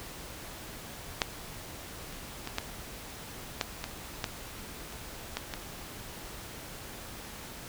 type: clicks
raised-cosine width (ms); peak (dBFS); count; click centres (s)
0.2; -7 / -28 / -19 / -12 / -10 / -16 / -12 / -29 / -14 / -17; 10; 1.218 / 2.126 / 2.474 / 2.584 / 3.612 / 3.841 / 4.242 / 4.925 / 5.37 / 5.538
effects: pink hiss -44 dBFS RMS until 7.68 s